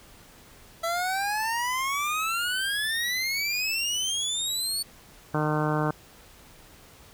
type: exponential sweep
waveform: 25% pulse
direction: up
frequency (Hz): 659.3 to 4489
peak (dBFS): -22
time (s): 0.83-4.83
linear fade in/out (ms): 10
type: harmonic tone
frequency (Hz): 152.3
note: D#3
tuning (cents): -37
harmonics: 1 / 2 / 3 / 4 / 5 / 6 / 7 / 8 / 9 / 10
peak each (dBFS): -27 / -30 / -32 / -33 / -34 / -35 / -35 / -36 / -37 / -37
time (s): 5.34-5.91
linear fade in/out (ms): 2
effects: pink hiss -52 dBFS RMS until 7.13 s